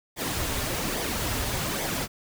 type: noise with flanger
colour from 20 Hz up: pink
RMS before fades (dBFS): -29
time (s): 0.16-2.08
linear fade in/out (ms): 50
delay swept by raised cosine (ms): 0.71 to 6.11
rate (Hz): 1.2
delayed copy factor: -0.55
effects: none